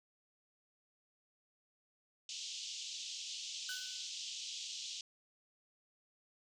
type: band-pass noise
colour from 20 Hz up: pink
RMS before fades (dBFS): -45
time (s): 2.29-5.01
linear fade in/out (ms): 2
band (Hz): 2900 to 7100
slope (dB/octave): 48
type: tone with exponential decay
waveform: sawtooth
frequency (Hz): 1502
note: F#6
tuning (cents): +26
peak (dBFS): -36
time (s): 3.69-4.11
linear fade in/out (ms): 2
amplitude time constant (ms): 91
effects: none